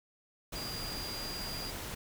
sine tone in noise, 4810 Hz, D8, 41 cents sharp, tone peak -40 dBFS, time 0.55-1.71 s, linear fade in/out 10 ms, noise pink, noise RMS -41 dBFS, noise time 0.52-1.95 s, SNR -2 dB, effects none

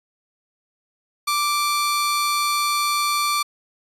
sawtooth tone pair together, 1174.7 / 4412 Hz, D6 / C#8, 0 / -9 cents, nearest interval octave + major seventh, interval 2291 cents, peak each -16 / -24 dBFS, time 1.27-3.43 s, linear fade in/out 10 ms, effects resampled to 32000 Hz

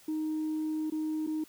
sine tone with dropouts, 311.1 Hz, D#4, in tune, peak -28 dBFS, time 0.08-1.44 s, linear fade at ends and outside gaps 5 ms, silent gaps 0.901-0.921 / 1.266-1.273 s, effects tanh soft clip ceiling -27 dBFS + white hiss -58 dBFS RMS until 1.48 s

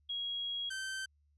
sine / sawtooth tone pair in turn, 3300 / 1550.2 Hz, G#7 / G6, -12 / -20 cents, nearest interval octave + minor second, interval 1308 cents, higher first, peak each -35 / -34 dBFS, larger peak second, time 0.09-0.7 / 0.7-1.06 s, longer first, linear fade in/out 10 ms, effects added 73 Hz sine -68 dBFS peak until 1.37 s + resampled to 24000 Hz

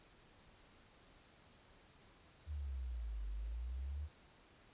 sine exponential two-way sweep, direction down then up, 77.2 to 49 to 77.2 Hz, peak -40 dBFS, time 2.46-4.09 s, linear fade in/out 50 ms, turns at 3.29 s, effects pink hiss -65 dBFS RMS until 4.73 s + resampled to 8000 Hz

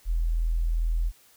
sine tone, 41.2 Hz, E1, in tune, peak -22 dBFS, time 0.05-1.12 s, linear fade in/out 50 ms, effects white hiss -58 dBFS RMS until 1.36 s

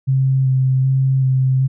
sine tone with vibrato, 132.1 Hz, C3, 17 cents sharp, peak -12 dBFS, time 0.07-1.68 s, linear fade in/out 20 ms, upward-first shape square, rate 1.3 Hz, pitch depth 14 cents each way, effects none

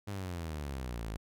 sawtooth exponential sweep, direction down, 103.83 to 51.5 Hz, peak -33 dBFS, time 0.07-1.17 s, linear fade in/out 10 ms, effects none

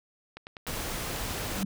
click train, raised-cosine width 0.3 ms, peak -25 dBFS, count 9, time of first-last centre 0.37-1.162 s, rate 10.1 Hz
pink noise, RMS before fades -34 dBFS, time 0.67-1.63 s, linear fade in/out 0 ms
sine tone with exponential growth, 194.8 Hz, G3, 11 cents flat, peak -24 dBFS, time 1.45-1.65 s, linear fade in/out 5 ms, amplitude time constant 42 ms
effects none

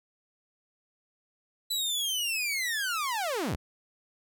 sawtooth linear sweep, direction down, 4000 to 40.99 Hz, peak -25 dBFS, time 1.7-3.56 s, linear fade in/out 10 ms, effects none

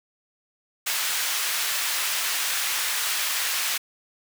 pink high-pass noise, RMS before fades -26 dBFS, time 0.86-3.78 s, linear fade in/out 10 ms, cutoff 1600 Hz, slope 12 dB/octave, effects none

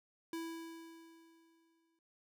square tone with exponential decay, 329.6 Hz, E4, in tune, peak -39 dBFS, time 0.33-1.99 s, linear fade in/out 2 ms, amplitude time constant 360 ms, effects none

